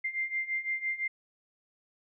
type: beating tone pair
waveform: sine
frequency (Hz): 2093 / 2098.9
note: C7 / C7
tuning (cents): 0 / +5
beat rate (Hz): 5.9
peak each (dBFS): -35 / -32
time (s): 0.04-1.08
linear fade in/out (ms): 10
effects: none